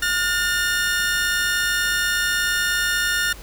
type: tone pair together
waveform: sawtooth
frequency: 1428.7 / 1800 Hz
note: F6 / A6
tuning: +39 / +39 cents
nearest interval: major third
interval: 400 cents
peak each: -18 / -19 dBFS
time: 0.02-3.33 s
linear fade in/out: 5 ms
effects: added 50 Hz sine -39 dBFS peak until 3.42 s + pink hiss -42 dBFS RMS until 3.42 s